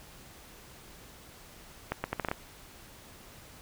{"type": "accelerating click train", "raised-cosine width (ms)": 0.5, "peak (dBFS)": -15, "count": 7, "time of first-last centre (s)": [1.92, 2.315], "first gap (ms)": 120, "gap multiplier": 0.75, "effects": ["pink hiss -52 dBFS RMS until 3.61 s"]}